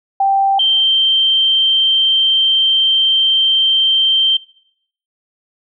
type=tone pair in turn; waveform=sine; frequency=784 / 3136 Hz; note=G5 / G7; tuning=0 / 0 cents; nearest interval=2 octaves; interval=2400 cents; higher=second; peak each=-10 dBFS; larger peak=neither; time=0.2-0.59 / 0.59-4.37 s; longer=second; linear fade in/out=5 ms; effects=noise-tail reverb RT60 0.7 s tail -20 dB re dry